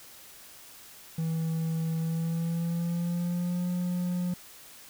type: tone with pitch glide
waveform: triangle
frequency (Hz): 162.5 to 178.23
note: E3 to F3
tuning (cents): -24 to +35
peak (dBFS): -25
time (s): 1.18-4.34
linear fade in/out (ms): 5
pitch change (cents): +159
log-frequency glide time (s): 1.99-3.66
effects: white hiss -50 dBFS RMS until 4.89 s